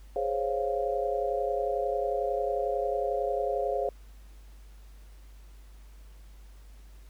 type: chord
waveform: sine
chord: Db major seventh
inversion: second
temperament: equal with one note detuned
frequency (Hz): 416.5 / 523.3 / 554.4 / 698.5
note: Ab4 / C5 / Db5 / F5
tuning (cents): +5 / 0 / 0 / 0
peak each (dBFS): -32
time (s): 0.16-3.89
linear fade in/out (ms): 2
effects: added 50 Hz sine -47 dBFS peak until 7.09 s + pink hiss -62 dBFS RMS until 7.09 s